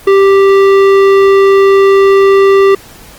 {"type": "tone with tanh clipping", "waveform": "sine", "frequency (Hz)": 392, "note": "G4", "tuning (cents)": 0, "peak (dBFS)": -5, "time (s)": [0.07, 2.75], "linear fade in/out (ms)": 5, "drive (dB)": 15, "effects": ["pink hiss -35 dBFS RMS until 3.18 s", "Opus 24 kbps"]}